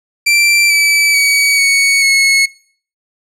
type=tone with pitch steps; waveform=sawtooth; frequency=2349 / 2307 / 2266 / 2226 / 2187 Hz; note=D7 / D7 / C#7 / C#7 / C#7; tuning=0 / -31 / +37 / +7 / -24 cents; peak=-5 dBFS; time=0.26-2.46 s; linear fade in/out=10 ms; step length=440 ms; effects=noise-tail reverb RT60 0.5 s tail -21 dB re dry + low-pass 11000 Hz 12 dB/octave